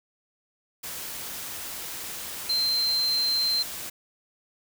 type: tone in noise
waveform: sine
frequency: 4126 Hz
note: C8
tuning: 25 cents flat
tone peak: -22 dBFS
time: 2.49-3.63 s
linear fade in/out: 10 ms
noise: white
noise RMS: -36 dBFS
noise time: 0.83-3.9 s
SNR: +11 dB
effects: none